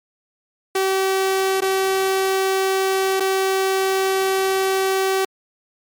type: tone with dropouts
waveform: sawtooth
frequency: 383.2 Hz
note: G4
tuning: 39 cents flat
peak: -13 dBFS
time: 0.75-5.25 s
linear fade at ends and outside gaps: 5 ms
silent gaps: 1.606-1.619 / 3.199-3.204 s
effects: MP3 96 kbps